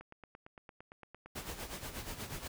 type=click train; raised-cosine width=0.5 ms; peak=-35 dBFS; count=12; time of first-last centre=0.01-1.26 s; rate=8.8 Hz
type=noise with tremolo; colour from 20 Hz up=pink; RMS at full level=-41 dBFS; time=1.35-2.48 s; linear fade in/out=10 ms; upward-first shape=sine; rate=8.3 Hz; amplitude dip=65%
effects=none